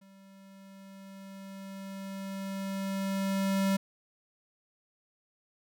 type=tone with level ramp; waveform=square; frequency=194.4 Hz; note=G3; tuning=14 cents flat; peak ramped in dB=-55 to -25 dBFS; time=0.01-3.77 s; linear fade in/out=10 ms; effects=none